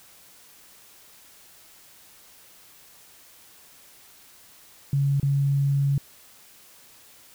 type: tone with dropouts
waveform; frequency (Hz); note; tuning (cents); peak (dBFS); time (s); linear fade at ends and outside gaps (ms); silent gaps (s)
sine; 139.7; C#3; +14; -19; 4.93-5.98; 2; 5.199-5.229
effects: white hiss -52 dBFS RMS until 7.34 s